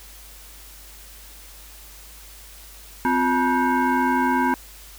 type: tone with frequency modulation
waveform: sine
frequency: 351.8 Hz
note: F4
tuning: 13 cents sharp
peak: -17 dBFS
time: 3.05-4.54 s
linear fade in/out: 0 ms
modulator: 610 Hz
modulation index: 1.9
effects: added 50 Hz sine -45 dBFS peak until 4.98 s + white hiss -45 dBFS RMS until 4.98 s